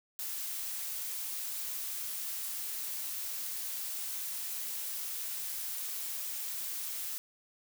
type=noise; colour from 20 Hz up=blue; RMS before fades=-38 dBFS; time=0.19-7.18 s; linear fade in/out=0 ms; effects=none